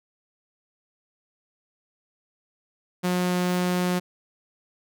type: tone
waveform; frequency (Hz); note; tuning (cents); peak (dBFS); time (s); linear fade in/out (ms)
sawtooth; 179.8; F#3; -49; -18; 3.03-4; 20
effects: none